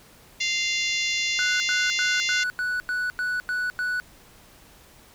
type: harmonic tone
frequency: 696 Hz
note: F5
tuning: 6 cents flat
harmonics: 3 / 4 / 5 / 6 / 7 / 8 / 9 / 10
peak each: -27 / -29 / -31 / -33 / -34 / -35 / -36 / -37 dBFS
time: 0.4-2.44 s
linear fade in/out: 10 ms
type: tone bursts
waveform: triangle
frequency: 1480 Hz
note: F#6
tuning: in tune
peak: -22 dBFS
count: 9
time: 1.39-4 s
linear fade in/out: 0 ms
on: 210 ms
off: 90 ms
effects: pink hiss -52 dBFS RMS until 5.14 s